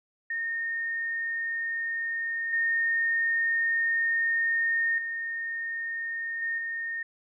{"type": "tone with level steps", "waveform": "sine", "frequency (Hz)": 1836, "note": "A#6", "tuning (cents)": -27, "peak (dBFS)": [-28, -23, -30, -27, -30], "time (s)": [0.3, 7.03], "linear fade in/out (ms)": 5, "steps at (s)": [2.53, 4.98, 6.42, 6.58], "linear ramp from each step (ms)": 2, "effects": []}